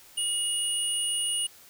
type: tone pair together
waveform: sine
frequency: 2888 / 9254 Hz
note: F#7 / D9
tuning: -43 / -27 cents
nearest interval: octave + minor sixth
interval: 2016 cents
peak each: -27 dBFS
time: 0.17-1.47 s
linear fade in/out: 10 ms
effects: tanh soft clip ceiling -21 dBFS + white hiss -53 dBFS RMS until 1.69 s